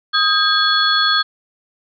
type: tone cluster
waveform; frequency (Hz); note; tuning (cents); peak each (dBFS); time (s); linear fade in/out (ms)
sine; 1256 / 1606 / 3388 / 4338; D#6 / G6 / G#7 / C#8; +16 / +41 / +34 / -38; -18; 0.13-1.23; 20
effects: none